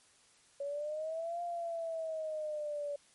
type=exponential two-way sweep; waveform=sine; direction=up then down; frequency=558 to 698 to 573 Hz; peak=-35 dBFS; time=0.6-2.96 s; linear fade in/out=5 ms; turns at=1.42 s; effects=white hiss -65 dBFS RMS until 3.14 s + MP3 48 kbps